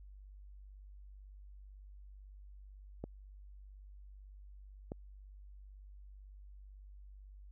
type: clicks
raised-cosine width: 2 ms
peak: -27 dBFS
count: 2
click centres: 3.04 / 4.919 s
effects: added 49 Hz sine -51 dBFS peak until 7.51 s